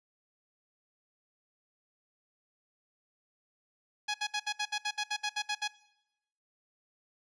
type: tone bursts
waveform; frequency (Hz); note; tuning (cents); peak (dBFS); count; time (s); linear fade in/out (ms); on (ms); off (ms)
10% pulse; 836; G#5; +11; -22; 13; 4.08-5.679; 10; 63; 65
effects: noise-tail reverb RT60 0.9 s tail -21 dB re dry + resampled to 22050 Hz